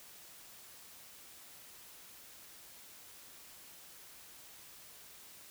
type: silence
effects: white hiss -55 dBFS RMS until 5.5 s